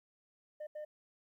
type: tone bursts at uneven times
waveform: sine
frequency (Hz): 605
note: D#5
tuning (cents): -49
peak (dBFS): -38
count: 2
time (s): 0.6-0.67 / 0.75-0.85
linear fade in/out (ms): 10
effects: tanh soft clip ceiling -40 dBFS + 13-bit